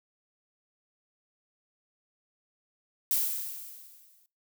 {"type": "noise with exponential decay", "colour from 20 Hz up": "violet", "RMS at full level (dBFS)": -25, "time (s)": [3.11, 4.26], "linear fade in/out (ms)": 1, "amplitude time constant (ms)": 250, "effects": ["noise-tail reverb RT60 0.3 s tail -22 dB re dry"]}